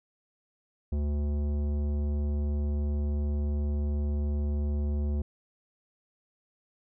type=tone with tanh clipping; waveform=sine; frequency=73.1 Hz; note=D2; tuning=7 cents flat; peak=-28 dBFS; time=0.92-5.22 s; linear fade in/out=5 ms; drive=14 dB; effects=none